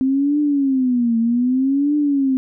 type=tone with vibrato; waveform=sine; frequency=260 Hz; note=C4; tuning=11 cents flat; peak=-14 dBFS; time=0.01-2.37 s; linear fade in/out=0 ms; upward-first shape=triangle; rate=0.64 Hz; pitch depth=240 cents each way; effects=none